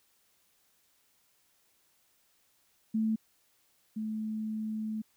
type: tone pair in turn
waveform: sine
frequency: 220 / 217.2 Hz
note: A3 / A3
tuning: 0 / -22 cents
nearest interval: unison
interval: 22 cents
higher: first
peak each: -26 / -32 dBFS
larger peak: first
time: 2.94-3.16 / 3.96-5.02 s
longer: second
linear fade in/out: 10 ms
effects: white hiss -70 dBFS RMS until 5.16 s